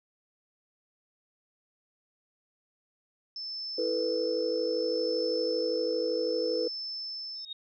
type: tone with tremolo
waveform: sine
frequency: 5274 Hz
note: E8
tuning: in tune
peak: -34 dBFS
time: 3.36-7.45 s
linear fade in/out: 2 ms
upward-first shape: sine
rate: 0.65 Hz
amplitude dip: 35%
type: chord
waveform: sine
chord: E suspended fourth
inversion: none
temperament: equal with one note detuned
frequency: 329.6 / 441.3 / 493.9 Hz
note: E4 / A4 / B4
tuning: 0 / +5 / 0 cents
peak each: -34 / -31 / -29 dBFS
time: 3.78-6.68 s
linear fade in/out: 5 ms
type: tone with exponential growth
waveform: sine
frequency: 3729 Hz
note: A#7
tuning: in tune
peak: -33 dBFS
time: 7.35-7.53 s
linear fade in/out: 5 ms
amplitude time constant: 38 ms
effects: tanh soft clip ceiling -17 dBFS